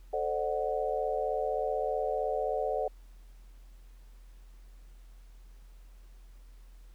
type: chord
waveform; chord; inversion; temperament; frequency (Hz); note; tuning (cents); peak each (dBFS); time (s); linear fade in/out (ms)
sine; D dominant seventh; second; equal with one note detuned; 440 / 523.3 / 599 / 740; A4 / C5 / D5 / F#5; 0 / 0 / +34 / 0; -34; 0.13-2.88; 5
effects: added 42 Hz sine -49 dBFS peak until 6.94 s + pink hiss -67 dBFS RMS until 6.94 s